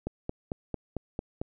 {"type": "click train", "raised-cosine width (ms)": 2, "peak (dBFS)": -18, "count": 7, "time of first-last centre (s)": [0.07, 1.415], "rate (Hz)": 4.46, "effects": []}